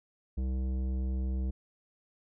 triangle tone with tanh clipping, 64.6 Hz, C2, 21 cents flat, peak -31 dBFS, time 0.37-1.51 s, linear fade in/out 10 ms, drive 17 dB, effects none

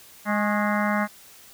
harmonic tone with a mistuned harmonic, 207.7 Hz, G#3, in tune, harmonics 1 / 3 / 4 / 5 / 6 / 7 / 8 / 9 / 10, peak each -24 / -29 / -30 / -31 / -32 / -32 / -33 / -34 / -34 dBFS, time 0.25-1.08 s, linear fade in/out 50 ms, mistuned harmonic 5, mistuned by +68 cents, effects white hiss -49 dBFS RMS until 1.53 s

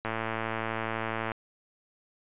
click train, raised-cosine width 0.5 ms, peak -16 dBFS, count 143, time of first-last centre 0.05-1.318 s, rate 112 Hz, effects resampled to 8000 Hz

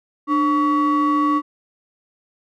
triangle ring-modulated tone, 415.3 Hz, G#4, in tune, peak -10 dBFS, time 0.27-1.42 s, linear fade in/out 50 ms, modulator 713 Hz, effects none

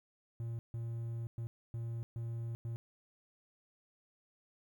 triangle tone bursts at uneven times, 116 Hz, A#2, 8 cents flat, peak -35 dBFS, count 6, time 0.4-0.59 / 0.74-1.27 / 1.38-1.47 / 1.74-2.03 / 2.16-2.55 / 2.65-2.76 s, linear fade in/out 0 ms, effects 12-bit

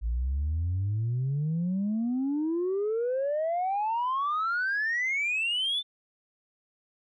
sine exponential sweep, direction up, 54.2 to 3576 Hz, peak -24 dBFS, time 0.01-5.83 s, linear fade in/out 50 ms, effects tanh soft clip ceiling -23 dBFS

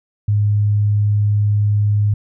sine tone, 103.83 Hz, G#2, in tune, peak -12 dBFS, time 0.28-2.14 s, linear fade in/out 5 ms, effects none

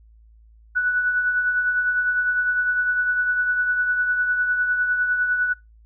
sine tone with tremolo, 1480 Hz, F#6, in tune, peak -16 dBFS, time 0.75-5.54 s, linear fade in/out 20 ms, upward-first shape triangle, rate 9.9 Hz, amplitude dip 50%, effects noise-tail reverb RT60 0.2 s tail -22 dB re dry + added 55 Hz sine -48 dBFS peak until 5.85 s

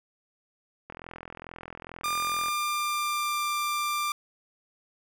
click train, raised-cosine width 0.5 ms, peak -25 dBFS, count 68, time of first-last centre 0.9-2.484 s, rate 42.3 Hz
sawtooth tone with pitch glide, 1200 to 1186.2 Hz, D6 to D6, +37 to +17 cents, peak -23 dBFS, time 2.04-4.12 s, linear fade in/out 2 ms, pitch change -20 cents, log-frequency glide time 2.22-3.5 s
effects none

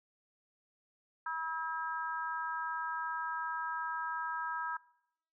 harmonic tone, 322.7 Hz, E4, 37 cents flat, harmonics 3 / 4 / 5, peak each -38 / -39 / -40 dBFS, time 1.26-4.77 s, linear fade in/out 5 ms, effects noise-tail reverb RT60 0.7 s tail -21 dB re dry

